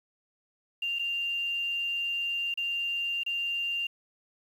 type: tone with dropouts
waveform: sine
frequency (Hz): 2788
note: F7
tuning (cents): -4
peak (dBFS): -28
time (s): 0.82-3.87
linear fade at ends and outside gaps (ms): 5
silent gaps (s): 0.988-0.993 / 2.541-2.574 / 3.235-3.262
effects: 9-bit